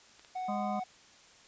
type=clicks; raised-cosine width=0.2 ms; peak=-37 dBFS; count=2; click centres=0.195 / 0.248 s
type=tone; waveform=triangle; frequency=741 Hz; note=F#5; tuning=2 cents sharp; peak=-32 dBFS; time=0.35-0.84 s; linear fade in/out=10 ms
type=harmonic tone; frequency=205.7 Hz; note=G#3; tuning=16 cents flat; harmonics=1 / 3 / 5 / 6; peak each=-35 / -40 / -42 / -43 dBFS; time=0.48-0.8 s; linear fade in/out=10 ms
effects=white hiss -58 dBFS RMS until 1.47 s + resampled to 16000 Hz